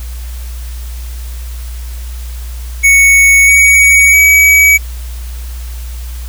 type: tone with pitch steps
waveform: square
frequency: 2221 / 2247 / 2273 Hz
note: C#7 / C#7 / C#7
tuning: +3 / +23 / +43 cents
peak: -4 dBFS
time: 2.83-4.78 s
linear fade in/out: 20 ms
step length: 650 ms
effects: added 60 Hz sine -20 dBFS peak until 6.28 s + white hiss -35 dBFS RMS until 6.28 s